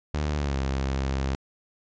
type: tone with pitch glide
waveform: sawtooth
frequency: 74.5 to 67.14 Hz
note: D2 to C2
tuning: +25 to +45 cents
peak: -21 dBFS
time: 0.14-1.35 s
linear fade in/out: 0 ms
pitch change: -180 cents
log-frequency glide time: 0.36-0.57 s
effects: resampled to 16000 Hz